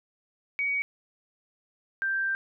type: tone pair in turn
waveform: sine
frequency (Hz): 2254 / 1574.3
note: C#7 / G6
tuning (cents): +28 / +7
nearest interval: tritone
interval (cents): 621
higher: first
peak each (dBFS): -25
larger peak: neither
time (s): 0.59-0.82 / 2.02-2.35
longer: second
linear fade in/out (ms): 0
effects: none